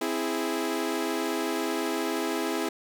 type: chord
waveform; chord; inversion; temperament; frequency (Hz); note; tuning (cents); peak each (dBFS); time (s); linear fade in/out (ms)
sawtooth; C augmented; none; equal; 261.6 / 329.6 / 415.3; C4 / E4 / G#4; 0 / 0 / 0; -29 / -26 / -28; 0.01-2.69; 5
effects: none